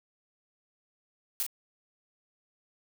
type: noise with echo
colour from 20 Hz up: blue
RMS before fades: -30 dBFS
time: 1.4-1.43 s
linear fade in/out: 0 ms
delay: 35 ms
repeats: 1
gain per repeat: -5 dB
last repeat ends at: 1.465 s
effects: none